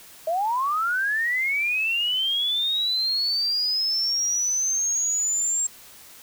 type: linear sweep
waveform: sine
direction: up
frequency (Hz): 622.3 to 7500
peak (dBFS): -21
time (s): 0.27-5.67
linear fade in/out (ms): 5
effects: white hiss -47 dBFS RMS until 6.22 s